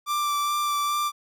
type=tone with vibrato; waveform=45% pulse; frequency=1174.7 Hz; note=D6; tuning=in tune; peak=-23 dBFS; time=0.06-1.12 s; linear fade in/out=50 ms; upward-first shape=sine; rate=2.4 Hz; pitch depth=13 cents each way; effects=none